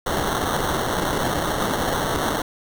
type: noise with sample-and-hold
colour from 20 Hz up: violet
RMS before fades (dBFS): -23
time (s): 0.06-2.42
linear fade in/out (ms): 5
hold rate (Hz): 2450
effects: none